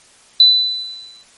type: tone with exponential decay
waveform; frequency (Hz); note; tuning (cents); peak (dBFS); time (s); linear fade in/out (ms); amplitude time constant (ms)
sine; 3993; B7; +18; -3; 0.4-1.23; 2; 180
effects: white hiss -48 dBFS RMS until 1.37 s + MP3 48 kbps